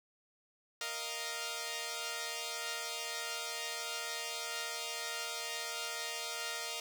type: chord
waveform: 5% pulse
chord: Bb suspended fourth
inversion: none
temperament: equal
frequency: 466.2 / 622.3 / 698.5 Hz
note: Bb4 / Eb5 / F5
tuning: 0 / 0 / 0 cents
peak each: -31 dBFS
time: 0.81-6.8 s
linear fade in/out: 2 ms
effects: none